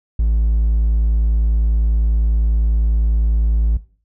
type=tone; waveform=triangle; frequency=55 Hz; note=A1; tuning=in tune; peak=-10 dBFS; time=0.19-3.77 s; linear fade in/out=5 ms; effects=noise-tail reverb RT60 0.4 s tail -18 dB re dry + tanh soft clip ceiling -6 dBFS